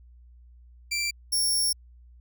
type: tone pair in turn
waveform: 20% pulse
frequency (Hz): 2349 / 5485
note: D7 / F8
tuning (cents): 0 / -32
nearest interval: octave + minor third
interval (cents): 1468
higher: second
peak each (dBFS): -21 / -17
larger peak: second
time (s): 0.91-1.11 / 1.32-1.73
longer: second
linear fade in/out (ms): 10
effects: added 60 Hz sine -49 dBFS peak until 2.2 s